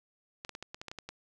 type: clicks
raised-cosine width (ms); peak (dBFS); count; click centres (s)
0.2; -24; 10; 0.449 / 0.493 / 0.551 / 0.626 / 0.745 / 0.815 / 0.883 / 0.915 / 0.987 / 1.09
effects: none